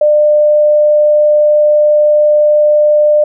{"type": "tone", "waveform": "sine", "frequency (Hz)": 599, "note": "D5", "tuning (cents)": 34, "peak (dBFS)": -5, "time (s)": [0.01, 3.24], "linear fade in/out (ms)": 5, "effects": []}